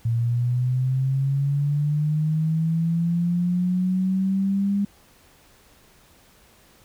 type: linear sweep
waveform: sine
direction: up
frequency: 114.7 to 202 Hz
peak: -19 dBFS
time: 0.05-4.85 s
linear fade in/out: 5 ms
effects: pink hiss -55 dBFS RMS until 6.84 s